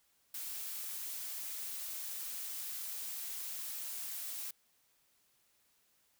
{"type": "noise", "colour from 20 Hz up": "blue", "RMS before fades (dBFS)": -42, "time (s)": [0.34, 4.51], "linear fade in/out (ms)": 5, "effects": ["white hiss -73 dBFS RMS until 6.19 s"]}